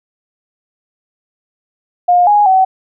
sine tone with pitch steps, 711 / 828 / 757 Hz, F5 / G#5 / F#5, +31 / -5 / +39 cents, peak -6 dBFS, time 2.08-2.65 s, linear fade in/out 10 ms, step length 190 ms, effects none

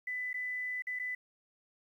sine tone with dropouts, 1998 Hz, B6, 20 cents sharp, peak -34 dBFS, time 0.07-1.15 s, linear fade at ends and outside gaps 5 ms, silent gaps 0.331-0.341 / 0.822-0.869 / 0.99-0.996 s, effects 11-bit

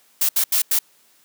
blue noise bursts at uneven times, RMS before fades -18 dBFS, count 4, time 0.21-0.29 / 0.36-0.44 / 0.52-0.62 / 0.71-0.79 s, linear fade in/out 5 ms, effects white hiss -57 dBFS RMS until 1.24 s + high-pass 150 Hz 12 dB/octave

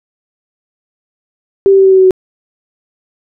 sine tone with pitch steps, 392 / 388.8 / 385.7 / 382.6 / 379.5 / 376.5 / 373.4 Hz, G4 / G4 / G4 / G4 / F#4 / F#4 / F#4, 0 / -14 / -28 / -42 / +44 / +30 / +16 cents, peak -3 dBFS, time 1.66-2.108 s, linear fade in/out 0 ms, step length 64 ms, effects none

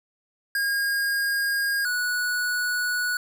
square tone pair in turn, 1625 / 1470 Hz, G#6 / F#6, -38 / -12 cents, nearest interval major second, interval 174 cents, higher first, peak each -23 / -24 dBFS, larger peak first, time 0.55-1.85 / 1.85-3.17 s, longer second, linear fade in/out 2 ms, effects none

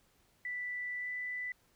sine tone with pitch glide, 1975.5 to 1988.1 Hz, B6 to B6, 0 to +11 cents, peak -36 dBFS, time 0.45-1.52 s, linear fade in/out 2 ms, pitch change +11 cents, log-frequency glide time 0.98-1.09 s, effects pink hiss -70 dBFS RMS until 1.75 s

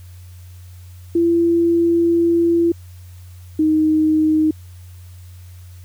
sine tone pair in turn, 338.4 / 311.3 Hz, E4 / D#4, +45 / +1 cents, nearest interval minor second, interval 144 cents, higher first, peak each -12 dBFS, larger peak neither, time 1.15-2.72 / 3.59-4.51 s, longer first, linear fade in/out 5 ms, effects added 90 Hz sine -36 dBFS peak until 5.84 s + white hiss -52 dBFS RMS until 5.84 s

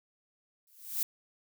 violet noise with exponential growth, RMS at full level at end -28 dBFS, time 0.67-1.03 s, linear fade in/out 2 ms, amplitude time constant 78 ms, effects none

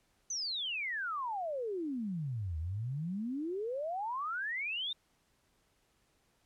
sine exponential two-way sweep, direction down then up, 6290 to 76.1 to 3719 Hz, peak -34 dBFS, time 0.3-4.93 s, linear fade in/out 5 ms, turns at 2.58 s, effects pink hiss -73 dBFS RMS until 6.45 s + low-pass 12000 Hz 12 dB/octave

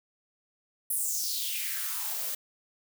blue noise with high-pass filter sweep, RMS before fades -32 dBFS, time 0.9-2.35 s, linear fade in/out 5 ms, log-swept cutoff 11000 to 440 Hz, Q 3.9, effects none

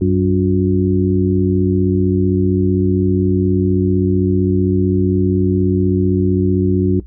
harmonic tone with a mistuned harmonic, 95.3 Hz, G2, 48 cents flat, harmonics 1 / 2 / 3 / 4, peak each -17 / -17 / -17 / -17 dBFS, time 0.01-7 s, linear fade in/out 5 ms, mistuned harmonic 4, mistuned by -91 cents, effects noise-tail reverb RT60 0.1 s tail -17 dB re dry + added 60 Hz sine -33 dBFS peak until 7.06 s

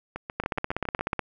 two click trains, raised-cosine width 0.5 ms, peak -18 / -11 dBFS, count 8 / 14, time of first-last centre 0.16-1.131 / 0.4-1.193 s, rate 7.21 / 16.4 Hz, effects none

